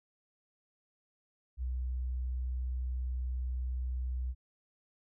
sine tone, 62.8 Hz, B1, 30 cents sharp, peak -32 dBFS, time 1.57-4.35 s, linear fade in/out 50 ms, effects none

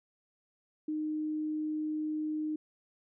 sine tone, 307.5 Hz, D#4, 20 cents flat, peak -31 dBFS, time 0.88-2.56 s, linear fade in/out 5 ms, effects none

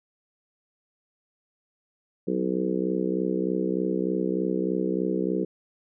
harmonic tone with a mistuned harmonic, 63.3 Hz, B1, 43 cents sharp, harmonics 3 / 4 / 5 / 6 / 7 / 8, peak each -29 / -34 / -29 / -30 / -30 / -36 dBFS, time 2.27-5.45 s, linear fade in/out 10 ms, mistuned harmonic 3, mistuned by -37 cents, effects none

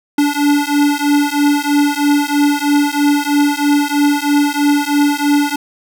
square beating tone pair, 288.3 / 291.4 Hz, D4 / D4, -32 / -13 cents, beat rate 3.1 Hz, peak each -15 dBFS, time 0.18-5.56 s, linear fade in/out 5 ms, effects none

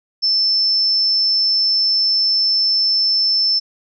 sine tone, 5300 Hz, E8, 9 cents sharp, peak -13 dBFS, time 0.22-3.6 s, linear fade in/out 20 ms, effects none

